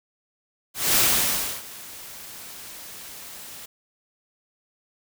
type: noise with ADSR envelope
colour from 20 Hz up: white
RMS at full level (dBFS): -18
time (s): 0.74-3.66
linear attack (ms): 220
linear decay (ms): 660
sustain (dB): -22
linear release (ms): 8
effects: none